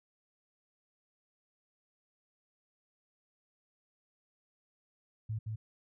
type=tone with echo; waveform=sine; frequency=109.3 Hz; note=A2; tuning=11 cents flat; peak=-33 dBFS; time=5.29-5.39 s; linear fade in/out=10 ms; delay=170 ms; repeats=1; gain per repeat=-2 dB; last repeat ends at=5.56 s; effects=none